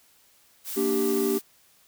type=noise; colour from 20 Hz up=blue; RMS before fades=-34 dBFS; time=0.64-1.42 s; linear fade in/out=50 ms
type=chord; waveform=triangle; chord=G minor; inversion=first; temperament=equal; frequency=233.1 / 293.7 / 392 Hz; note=Bb3 / D4 / G4; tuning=0 / 0 / 0 cents; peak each=-27 / -27 / -22 dBFS; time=0.76-1.39 s; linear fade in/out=20 ms
effects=white hiss -60 dBFS RMS until 1.87 s